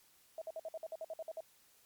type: tone bursts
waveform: sine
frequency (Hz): 644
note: E5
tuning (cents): -41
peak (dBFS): -39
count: 12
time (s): 0.38-1.406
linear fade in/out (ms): 2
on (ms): 36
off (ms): 54
effects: white hiss -67 dBFS RMS until 1.85 s + MP3 96 kbps